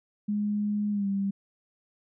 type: tone with pitch glide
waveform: sine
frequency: 207.7 to 197.29 Hz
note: G#3 to G3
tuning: 0 to +11 cents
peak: -25 dBFS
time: 0.28-1.31 s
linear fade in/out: 10 ms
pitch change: -89 cents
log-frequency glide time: 0.91-1.07 s
effects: none